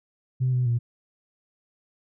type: tone with pitch steps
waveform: sine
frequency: 128.1 / 125.4 / 118.7 Hz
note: C3 / B2 / A#2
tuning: -36 / +27 / +32 cents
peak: -19 dBFS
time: 0.4-0.79 s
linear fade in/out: 20 ms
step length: 130 ms
effects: tanh soft clip ceiling -16 dBFS